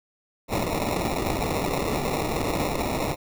blue noise with sample-and-hold, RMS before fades -26 dBFS, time 0.48-3.16 s, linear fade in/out 50 ms, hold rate 1575 Hz, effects none

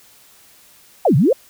sine exponential two-way sweep, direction down then up, 840 to 119.9 to 598 Hz, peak -10 dBFS, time 1.05-1.33 s, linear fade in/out 5 ms, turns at 1.16 s, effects white hiss -49 dBFS RMS until 1.49 s

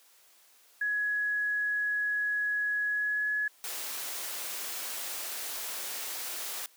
sine tone with pitch glide, 1678 to 1694.6 Hz, G#6 to G#6, +17 to +34 cents, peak -27 dBFS, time 0.81-3.48 s, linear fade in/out 5 ms, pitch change +17 cents, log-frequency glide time 2.86-3.3 s
white noise, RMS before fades -37 dBFS, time 3.64-6.66 s, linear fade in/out 0 ms
effects white hiss -61 dBFS RMS until 6.76 s + high-pass 400 Hz 12 dB/octave

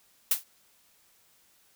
blue noise with exponential decay, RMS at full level -19 dBFS, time 0.31-0.44 s, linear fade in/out 5 ms, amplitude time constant 28 ms, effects white hiss -64 dBFS RMS until 1.75 s

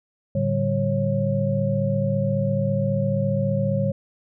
sine tone cluster, 110.5 / 145.2 / 194.2 / 547 Hz, A2 / D3 / G3 / C#5, +8 / -19 / -16 / -23 cents, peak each -25 dBFS, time 0.35-3.92 s, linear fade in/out 5 ms, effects none

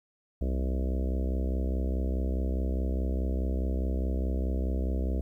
harmonic tone, 64.8 Hz, C2, 16 cents flat, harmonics 1 / 3 / 4 / 5 / 6 / 7 / 8 / 9 / 10, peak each -27 / -37 / -39 / -41 / -43 / -44 / -45 / -46 / -47 dBFS, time 0.41-5.21 s, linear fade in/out 5 ms, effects 11-bit

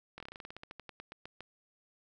slowing click train, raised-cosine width 0.3 ms, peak -29 dBFS, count 19, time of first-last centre 0.18-1.406 s, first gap 22 ms, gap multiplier 1.12, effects none

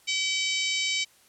harmonic tone with a mistuned harmonic, 764 Hz, G5, 45 cents flat, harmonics 3 / 4 / 5 / 6 / 7 / 8 / 9 / 10, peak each -29 / -31 / -33 / -35 / -36 / -37 / -38 / -39 dBFS, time 0.07-1.05 s, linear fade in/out 20 ms, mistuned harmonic 9, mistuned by +69 cents, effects white hiss -59 dBFS RMS until 1.28 s + low-pass 12000 Hz 12 dB/octave

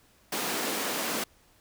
pink high-pass noise, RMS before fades -31 dBFS, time 0.32-1.24 s, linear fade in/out 5 ms, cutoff 220 Hz, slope 24 dB/octave, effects pink hiss -62 dBFS RMS until 1.6 s

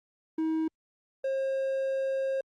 triangle tone pair in turn, 318.8 / 536.2 Hz, D#4 / C5, +42 / +42 cents, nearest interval major sixth, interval 900 cents, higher second, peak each -24 / -25 dBFS, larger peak first, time 0.38-0.68 / 1.24-2.41 s, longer second, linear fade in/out 5 ms, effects Opus 32 kbps

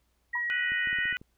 sine tone with pitch glide, 1905 to 1880.9 Hz, A#6 to A#6, +37 to +15 cents, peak -28 dBFS, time 0.33-1.13 s, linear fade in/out 10 ms, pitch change -22 cents, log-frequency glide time 0.6-0.73 s
sine tone with exponential decay, 980 Hz, B5, 14 cents flat, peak -29 dBFS, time 0.35-0.47 s, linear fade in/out 5 ms, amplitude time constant 24 ms
harmonic tone, 493.9 Hz, B4, in tune, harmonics 3 / 4 / 5 / 6, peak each -33 / -35 / -37 / -39 dBFS, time 0.5-1.17 s, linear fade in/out 0 ms
clicks, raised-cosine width 3 ms, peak -34 dBFS, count 7, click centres 0.72 / 0.873 / 0.929 / 0.987 / 1.055 / 1.127 / 1.215 s
effects added 60 Hz sine -70 dBFS peak until 1.37 s + pink hiss -74 dBFS RMS until 1.37 s

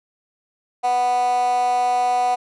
15% pulse tone with high-pass filter, 246.9 Hz, B3, in tune, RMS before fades -19 dBFS, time 0.83-2.36 s, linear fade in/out 20 ms, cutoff 720 Hz, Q 6.5, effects resampled to 24000 Hz

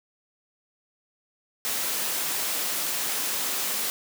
white high-pass noise, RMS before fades -28 dBFS, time 1.65-3.9 s, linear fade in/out 0 ms, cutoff 210 Hz, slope 12 dB/octave, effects none

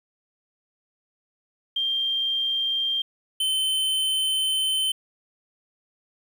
sine / square tone pair in turn, 3181 / 3072 Hz, G7 / G7, +25 / -36 cents, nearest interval minor second, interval 61 cents, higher first, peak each -22 dBFS, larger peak neither, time 1.76-3.02 / 3.4-4.92 s, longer second, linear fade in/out 5 ms, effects 9-bit

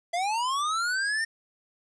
square linear sweep, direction up, 667 to 1832 Hz, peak -26 dBFS, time 0.13-1.25 s, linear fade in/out 10 ms, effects resampled to 22050 Hz + 10-bit

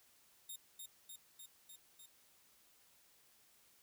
5% pulse tone with echo, 3689 Hz, A#7, 19 cents flat, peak -38 dBFS, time 0.49-0.56 s, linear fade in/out 5 ms, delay 300 ms, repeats 5, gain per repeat -2 dB, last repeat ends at 2.06 s, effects white hiss -69 dBFS RMS until 3.82 s

